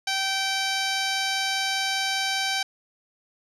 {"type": "tone with low-pass filter", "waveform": "10% pulse", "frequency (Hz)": 775, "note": "G5", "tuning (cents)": -20, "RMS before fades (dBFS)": -26, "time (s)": [0.07, 2.63], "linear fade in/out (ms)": 5, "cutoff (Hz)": 7200, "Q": 2.1, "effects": []}